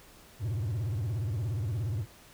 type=tone with vibrato; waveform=triangle; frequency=107.3 Hz; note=A2; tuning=43 cents flat; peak=-27 dBFS; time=0.39-2.06 s; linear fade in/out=50 ms; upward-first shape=sine; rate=17 Hz; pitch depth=290 cents each way; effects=pink hiss -55 dBFS RMS until 2.33 s